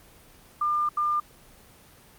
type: tone bursts at uneven times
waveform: sine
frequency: 1200 Hz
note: D6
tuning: 37 cents sharp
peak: -22 dBFS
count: 2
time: 0.61-0.89 / 0.97-1.2 s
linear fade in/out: 5 ms
effects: pink hiss -53 dBFS RMS until 2.18 s + Opus 24 kbps